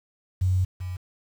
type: tone pair in turn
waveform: sine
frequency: 92.5 / 91.12 Hz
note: F#2 / F#2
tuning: 0 / -26 cents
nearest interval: unison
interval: 26 cents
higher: first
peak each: -19 / -29 dBFS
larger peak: first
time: 0.41-0.65 / 0.8-0.97 s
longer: first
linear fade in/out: 10 ms
effects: 8-bit